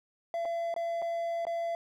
triangle tone with dropouts, 676 Hz, E5, 43 cents sharp, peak -28 dBFS, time 0.34-1.75 s, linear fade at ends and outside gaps 1 ms, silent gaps 0.452-0.455 / 0.741-0.763 / 1.019-1.023 / 1.452-1.468 s, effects none

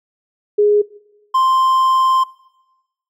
sine / triangle tone pair in turn, 415.3 / 1046.5 Hz, G#4 / C6, 0 / 0 cents, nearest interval octave + major third, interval 1600 cents, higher second, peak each -9 dBFS, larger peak neither, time 0.58-0.82 / 1.34-2.24 s, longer second, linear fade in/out 10 ms, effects noise-tail reverb RT60 1.0 s tail -21 dB re dry

